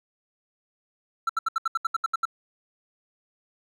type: tone bursts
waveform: triangle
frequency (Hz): 1339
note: E6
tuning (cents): +27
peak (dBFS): -19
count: 11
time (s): 1.27-2.254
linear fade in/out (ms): 5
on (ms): 24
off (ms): 72
effects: none